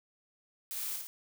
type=noise with echo; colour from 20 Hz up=blue; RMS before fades=-39 dBFS; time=0.71-0.96 s; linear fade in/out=0 ms; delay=55 ms; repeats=2; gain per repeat=-3 dB; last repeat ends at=1.07 s; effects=none